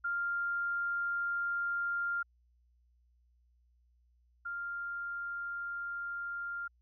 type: tone pair in turn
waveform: sine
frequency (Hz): 1396.9 / 1396.9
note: F6 / F6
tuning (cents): 0 / 0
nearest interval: unison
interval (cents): 0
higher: neither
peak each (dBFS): -31 / -36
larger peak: first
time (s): 0.04-2.23 / 4.45-6.68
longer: second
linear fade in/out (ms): 10
effects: added 60 Hz sine -66 dBFS peak until 6.81 s